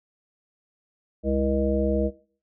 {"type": "harmonic tone with a mistuned harmonic", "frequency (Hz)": 68.3, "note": "C#2", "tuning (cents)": -25, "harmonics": [1, 3, 5, 7, 9], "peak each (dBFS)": [-27, -27, -28, -28, -28], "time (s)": [1.23, 2.11], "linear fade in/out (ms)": 50, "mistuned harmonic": 5, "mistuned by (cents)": -74, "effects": ["noise-tail reverb RT60 0.4 s tail -17 dB re dry"]}